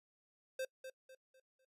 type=tone with echo; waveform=square; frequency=523.3 Hz; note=C5; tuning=in tune; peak=-38 dBFS; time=0.59-0.65 s; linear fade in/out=5 ms; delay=250 ms; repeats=4; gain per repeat=-9 dB; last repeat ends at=1.65 s; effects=noise-tail reverb RT60 0.1 s tail -23 dB re dry + resampled to 32000 Hz